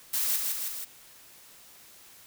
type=noise with echo; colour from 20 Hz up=blue; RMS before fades=-28 dBFS; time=0.13-0.37 s; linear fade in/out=10 ms; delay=160 ms; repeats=3; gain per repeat=-3 dB; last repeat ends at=0.85 s; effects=white hiss -53 dBFS RMS until 2.26 s